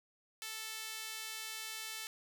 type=tone with high-pass filter; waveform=sawtooth; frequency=440 Hz; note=A4; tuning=in tune; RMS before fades=-44 dBFS; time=0.42-2.07 s; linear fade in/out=0 ms; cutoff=2500 Hz; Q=0.74; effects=none